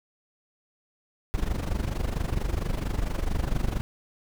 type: noise with amplitude modulation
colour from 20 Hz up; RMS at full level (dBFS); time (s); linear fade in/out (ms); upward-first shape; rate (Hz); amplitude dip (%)
brown; -24; 1.34-3.81; 0; sine; 24.4; 80
effects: none